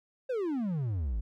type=exponential sweep; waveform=triangle; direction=down; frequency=540 to 48.78 Hz; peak=-27 dBFS; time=0.29-1.21 s; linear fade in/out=10 ms; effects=none